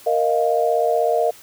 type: chord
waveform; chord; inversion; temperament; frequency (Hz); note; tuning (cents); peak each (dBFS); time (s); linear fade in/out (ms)
sine; Bb suspended fourth; none; equal; 466.2 / 622.3 / 698.5; Bb4 / Eb5 / F5; 0 / 0 / 0; -20; 0.06-1.31; 10
effects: white hiss -45 dBFS RMS until 1.42 s